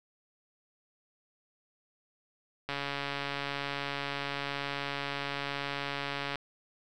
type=click train; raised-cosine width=0.3 ms; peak=-18 dBFS; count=518; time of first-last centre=2.69-6.357 s; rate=141 Hz; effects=none